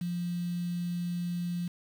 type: tone with quantisation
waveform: sine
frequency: 174.61 Hz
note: F3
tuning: in tune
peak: -30 dBFS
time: 0.01-1.68 s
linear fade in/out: 5 ms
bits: 8
effects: none